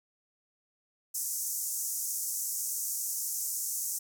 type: band-pass noise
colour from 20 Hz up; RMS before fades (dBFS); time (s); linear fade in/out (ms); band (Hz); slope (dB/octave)
pink; -34; 1.14-3.99; 10; 6000 to 16000; 48
effects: none